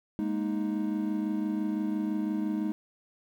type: chord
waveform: triangle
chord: Ab suspended second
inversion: none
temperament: just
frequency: 207.7 / 233.6 / 311.5 Hz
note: Ab3 / Bb3 / Eb4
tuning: 0 / +4 / +2 cents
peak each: -29 / -34 / -29 dBFS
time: 0.19-2.72 s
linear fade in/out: 0 ms
effects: 10-bit